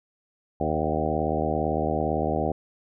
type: harmonic tone with a mistuned harmonic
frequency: 77.78 Hz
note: D#2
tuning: in tune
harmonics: 1 / 2 / 3 / 4 / 5 / 6 / 7 / 8 / 9 / 10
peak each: -32 / -32 / -32 / -32 / -32 / -32 / -32 / -32 / -32 / -32 dBFS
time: 0.6-2.52 s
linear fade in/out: 5 ms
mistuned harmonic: 9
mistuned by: +21 cents
effects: none